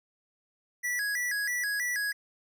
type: tone with vibrato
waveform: square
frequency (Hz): 1804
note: A6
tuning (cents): +43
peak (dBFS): -29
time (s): 0.83-2.13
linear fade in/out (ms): 20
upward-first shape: square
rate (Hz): 3.1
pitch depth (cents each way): 140
effects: none